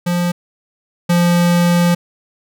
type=tone pair in turn; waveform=square; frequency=175.2 / 173.89 Hz; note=F3 / F3; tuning=+6 / -7 cents; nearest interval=unison; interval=13 cents; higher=first; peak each=-15 / -11 dBFS; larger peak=second; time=0.06-0.32 / 1.09-1.95 s; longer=second; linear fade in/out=10 ms; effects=none